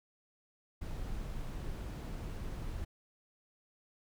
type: noise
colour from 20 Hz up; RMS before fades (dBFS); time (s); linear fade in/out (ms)
brown; -40; 0.81-2.85; 10
effects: none